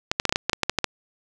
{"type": "clicks", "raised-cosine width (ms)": 0.2, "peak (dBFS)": -3, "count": 12, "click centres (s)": [0.115, 0.199, 0.253, 0.294, 0.325, 0.359, 0.496, 0.532, 0.633, 0.696, 0.787, 0.843], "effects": []}